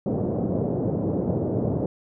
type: band-pass noise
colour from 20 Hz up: pink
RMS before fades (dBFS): -25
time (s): 0.06-1.86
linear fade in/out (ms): 2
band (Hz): 100 to 570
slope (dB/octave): 24
effects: none